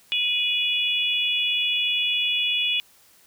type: tone cluster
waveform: sine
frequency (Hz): 2482 / 2910 / 3417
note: D#7 / F#7 / G#7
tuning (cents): -5 / -29 / +49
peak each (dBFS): -25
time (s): 0.12-2.8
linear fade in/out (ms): 0
effects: white hiss -56 dBFS RMS until 3.26 s